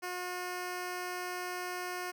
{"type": "tone", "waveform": "10% pulse", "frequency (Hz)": 360, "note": "F#4", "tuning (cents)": -47, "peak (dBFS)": -28, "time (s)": [0.02, 2.12], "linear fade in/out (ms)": 20, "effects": []}